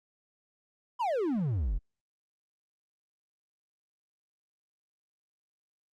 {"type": "exponential sweep", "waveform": "triangle", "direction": "down", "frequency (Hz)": [1046.5, 37.68], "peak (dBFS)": -25, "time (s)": [0.99, 1.79], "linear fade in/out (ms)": 20, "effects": ["Opus 48 kbps"]}